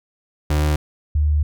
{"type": "tone pair in turn", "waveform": ["35% pulse", "sine"], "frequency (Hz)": [75.3, 74.74], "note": ["D2", "D2"], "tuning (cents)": [44, 31], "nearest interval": "unison", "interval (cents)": 13, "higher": "first", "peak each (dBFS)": -14, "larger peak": "neither", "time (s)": [[0.5, 0.76], [1.15, 1.43]], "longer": "second", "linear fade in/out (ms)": 5, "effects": []}